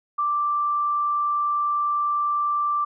sine tone, 1175 Hz, D6, 1 cent sharp, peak -20 dBFS, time 0.18-2.85 s, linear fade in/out 10 ms, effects none

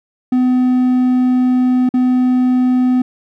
triangle tone with dropouts, 252.4 Hz, B3, 38 cents sharp, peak -8 dBFS, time 0.32-3.02 s, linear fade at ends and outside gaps 5 ms, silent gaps 1.891-1.939 s, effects none

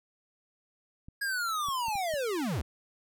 clicks, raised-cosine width 5 ms, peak -34 dBFS, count 5, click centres 1.085 / 1.686 / 1.884 / 1.955 / 2.139 s
square linear sweep, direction down, 1661.2 to 55.8 Hz, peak -30 dBFS, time 1.21-2.62 s, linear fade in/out 10 ms
effects none

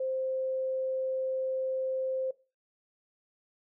sine tone, 523.3 Hz, C5, in tune, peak -29 dBFS, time 0-2.31 s, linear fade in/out 5 ms, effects noise-tail reverb RT60 0.3 s tail -19 dB re dry

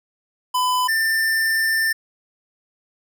square tone pair in turn, 1004 / 1788.9 Hz, B5 / A6, +28 / +28 cents, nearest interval minor seventh, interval 1000 cents, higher second, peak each -18 dBFS, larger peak neither, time 0.54-0.88 / 0.88-1.93 s, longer second, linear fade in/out 10 ms, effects none

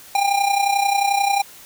square tone with amplitude modulation, 800 Hz, G5, 35 cents sharp, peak -14 dBFS, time 0.15-1.42 s, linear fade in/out 2 ms, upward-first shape sine, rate 31.3 Hz, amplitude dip 65%, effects white hiss -43 dBFS RMS until 1.65 s

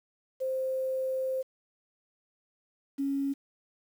sine tone pair in turn, 523.3 / 276.7 Hz, C5 / C#4, 0 / -3 cents, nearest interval major seventh, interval 1103 cents, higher first, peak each -28 / -27 dBFS, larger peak second, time 0.4-1.43 / 2.98-3.34 s, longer first, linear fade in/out 20 ms, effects 9-bit

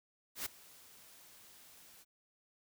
white noise with ADSR envelope, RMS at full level -37 dBFS, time 0.35-2.05 s, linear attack 110 ms, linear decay 6 ms, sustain -22 dB, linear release 35 ms, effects none

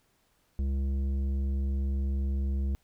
sine tone with tanh clipping, 68 Hz, C#2, 33 cents flat, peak -28 dBFS, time 0.59-2.75 s, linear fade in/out 0 ms, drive 10 dB, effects pink hiss -70 dBFS RMS until 2.83 s

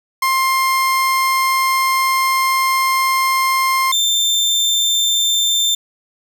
30% pulse tone pair in turn, 1057 / 3577 Hz, C6 / A7, +17 / +28 cents, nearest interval octave + major sixth, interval 2111 cents, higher second, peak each -11 dBFS, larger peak neither, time 0.22-3.92 / 3.92-5.75 s, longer first, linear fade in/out 5 ms, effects none

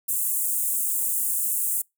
pink high-pass noise, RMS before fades -25 dBFS, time 0.08-1.82 s, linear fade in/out 10 ms, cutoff 7900 Hz, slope 48 dB/octave, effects noise-tail reverb RT60 0.2 s tail -26 dB re dry

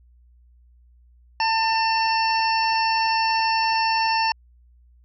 harmonic tone, 897 Hz, A5, 33 cents sharp, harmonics 1 / 2 / 3 / 5 / 6, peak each -20 / -29 / -27 / -31 / -28 dBFS, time 1.4-4.32 s, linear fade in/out 2 ms, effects added 60 Hz sine -51 dBFS peak until 5.04 s

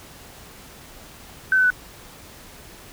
sine tone with pitch steps, 1528 / 1512 / 1490 Hz, G6 / F#6 / F#6, -45 / +37 / +12 cents, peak -14 dBFS, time 1.52-1.703 s, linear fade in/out 2 ms, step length 61 ms, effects pink hiss -44 dBFS RMS until 2.92 s

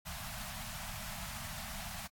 pink band-stop noise, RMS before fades -43 dBFS, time 0.05-2.08 s, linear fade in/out 20 ms, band 230 to 610 Hz, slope 96 dB/octave, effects AAC 64 kbps

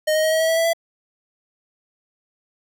square tone with pitch steps, 618 / 624.8 / 631.7 / 638.7 / 645.7 / 652.9 / 660.1 / 667.3 Hz, D#5 / D#5 / D#5 / D#5 / E5 / E5 / E5 / E5, -12 / +7 / +26 / +45 / -36 / -17 / +2 / +21 cents, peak -17 dBFS, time 0.07-0.734 s, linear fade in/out 10 ms, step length 83 ms, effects none

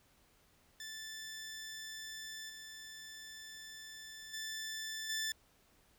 15% pulse tone with level steps, 1760 Hz, A6, in tune, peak -38 / -42 / -34 / -29 dBFS, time 0.8-5.32 s, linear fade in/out 2 ms, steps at 2.49 / 4.33 / 5.09 s, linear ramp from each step 10 ms, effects pink hiss -69 dBFS RMS until 5.98 s

